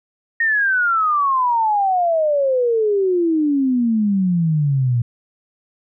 sine exponential sweep, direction down, 1864.7 to 116.54 Hz, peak -14 dBFS, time 0.4-5.02 s, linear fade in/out 5 ms, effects none

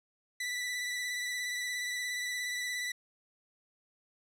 sawtooth tone with vibrato, 1975.5 Hz, B6, in tune, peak -30 dBFS, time 0.4-2.92 s, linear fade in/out 5 ms, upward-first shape triangle, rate 17 Hz, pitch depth 28 cents each way, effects low-pass 11000 Hz 12 dB/octave

